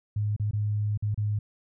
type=tone with dropouts; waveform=sine; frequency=104.8 Hz; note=G#2; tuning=16 cents sharp; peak=-24 dBFS; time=0.16-1.39 s; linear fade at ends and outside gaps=5 ms; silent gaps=0.364-0.397 / 0.511-0.532 / 0.975-1.024 / 1.145-1.176 s; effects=none